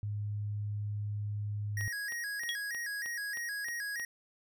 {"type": "tone", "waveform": "sine", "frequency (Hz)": 103.83, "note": "G#2", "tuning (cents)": 0, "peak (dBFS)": -33, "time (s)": [0.03, 1.88], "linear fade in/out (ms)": 0}
{"type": "tone with vibrato", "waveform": "square", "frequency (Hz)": 1767, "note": "A6", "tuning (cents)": 7, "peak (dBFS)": -36, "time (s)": [1.77, 4.05], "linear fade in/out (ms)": 2, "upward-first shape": "square", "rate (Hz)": 3.2, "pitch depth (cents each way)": 110}
{"type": "click train", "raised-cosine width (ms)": 0.3, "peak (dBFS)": -31, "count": 8, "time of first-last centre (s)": [1.81, 3.998], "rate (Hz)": 3.2}
{"type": "tone with exponential decay", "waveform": "sine", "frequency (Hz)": 3316, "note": "G#7", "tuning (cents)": -3, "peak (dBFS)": -29, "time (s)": [2.49, 2.62], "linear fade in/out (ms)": 0, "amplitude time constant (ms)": 27}
{"effects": []}